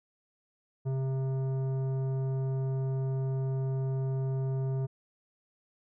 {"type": "tone with tanh clipping", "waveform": "sine", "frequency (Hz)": 133, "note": "C3", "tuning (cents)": 29, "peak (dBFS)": -30, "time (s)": [0.85, 4.87], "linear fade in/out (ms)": 20, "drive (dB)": 12, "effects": []}